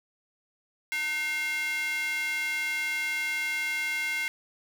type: tone with high-pass filter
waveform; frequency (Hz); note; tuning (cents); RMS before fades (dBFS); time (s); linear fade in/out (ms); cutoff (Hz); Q
square; 304; D#4; -40; -30; 0.92-4.28; 0; 2000; 5.7
effects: none